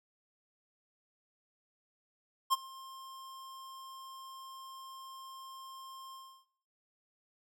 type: tone with ADSR envelope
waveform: square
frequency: 1061 Hz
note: C6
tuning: 24 cents sharp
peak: -24 dBFS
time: 2.5-6.46 s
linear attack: 30 ms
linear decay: 26 ms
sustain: -23 dB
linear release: 330 ms
effects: noise-tail reverb RT60 0.6 s tail -21 dB re dry